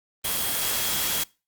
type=tone in noise; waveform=sine; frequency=3286 Hz; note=G#7; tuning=19 cents flat; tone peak=-34 dBFS; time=0.24-1.24 s; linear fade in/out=10 ms; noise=white; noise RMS=-26 dBFS; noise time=0.24-1.24 s; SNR=-11 dB; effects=noise-tail reverb RT60 0.3 s tail -23 dB re dry + Opus 32 kbps